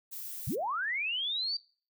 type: noise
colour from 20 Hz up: violet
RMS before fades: -41 dBFS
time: 0.11-0.56 s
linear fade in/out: 20 ms
type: linear sweep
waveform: sine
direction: up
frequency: 75.2 to 4699 Hz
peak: -30 dBFS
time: 0.47-1.57 s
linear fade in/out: 5 ms
effects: noise-tail reverb RT60 0.4 s tail -21 dB re dry